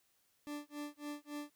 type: tone with tremolo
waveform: 40% pulse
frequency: 293.7 Hz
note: D4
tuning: in tune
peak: -39 dBFS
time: 0.47-1.5 s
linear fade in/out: 0 ms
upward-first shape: sine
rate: 3.6 Hz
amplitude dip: 100%
effects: white hiss -75 dBFS RMS until 1.55 s